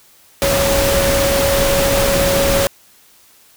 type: tone in noise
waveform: sine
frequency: 554.4 Hz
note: C#5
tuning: in tune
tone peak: -15 dBFS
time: 0.42-2.67 s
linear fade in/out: 0 ms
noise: pink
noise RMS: -17 dBFS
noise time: 0.42-2.67 s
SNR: -1 dB
effects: white hiss -49 dBFS RMS until 3.56 s